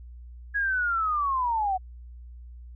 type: linear sweep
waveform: sine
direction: down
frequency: 1673 to 730 Hz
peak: -23 dBFS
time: 0.54-1.78 s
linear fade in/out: 20 ms
effects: added 60 Hz sine -41 dBFS peak until 2.75 s